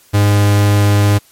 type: tone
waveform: 45% pulse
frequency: 102.3 Hz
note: G#2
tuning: 26 cents flat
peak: -8 dBFS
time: 0.13-1.19 s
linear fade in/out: 20 ms
effects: white hiss -48 dBFS RMS until 1.31 s + MP3 64 kbps